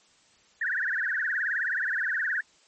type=tone with vibrato; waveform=sine; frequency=1673 Hz; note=G#6; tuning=12 cents sharp; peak=-25 dBFS; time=0.61-2.41 s; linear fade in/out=5 ms; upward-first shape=triangle; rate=19 Hz; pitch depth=250 cents each way; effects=white hiss -61 dBFS RMS until 2.67 s + MP3 32 kbps